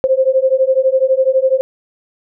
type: beating tone pair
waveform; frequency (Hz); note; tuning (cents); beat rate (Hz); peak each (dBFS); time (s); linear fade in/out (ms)
sine; 520 / 532; C5 / C5; -11 / +29; 12; -13; 0.04-1.61; 0
effects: none